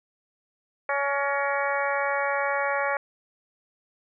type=harmonic tone with a mistuned harmonic; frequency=281.1 Hz; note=C#4; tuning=24 cents sharp; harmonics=2 / 3 / 4 / 5 / 6 / 7 / 8; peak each=-28 / -30 / -31 / -32 / -33 / -33 / -34 dBFS; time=0.89-2.97 s; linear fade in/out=2 ms; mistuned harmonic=7; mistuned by=-60 cents; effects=none